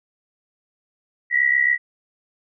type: tone pair together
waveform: sine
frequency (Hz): 1908.2 / 1975.5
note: A#6 / B6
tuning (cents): +40 / 0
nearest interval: minor second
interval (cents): 60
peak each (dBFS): -18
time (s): 1.3-1.78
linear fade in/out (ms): 50
effects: none